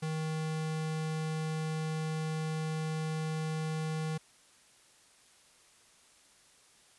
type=tone; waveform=square; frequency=157.5 Hz; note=D#3; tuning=21 cents sharp; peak=-33 dBFS; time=0.02-4.18 s; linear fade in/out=10 ms; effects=white hiss -62 dBFS RMS until 6.98 s + resampled to 24000 Hz